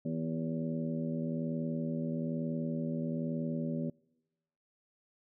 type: harmonic tone with a mistuned harmonic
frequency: 81.1 Hz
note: E2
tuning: 28 cents flat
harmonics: 2 / 3 / 4 / 5 / 6 / 7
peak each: -36 / -35 / -46 / -45 / -50 / -43 dBFS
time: 0.05-3.9 s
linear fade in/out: 5 ms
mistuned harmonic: 5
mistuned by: -48 cents
effects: noise-tail reverb RT60 1.0 s tail -26 dB re dry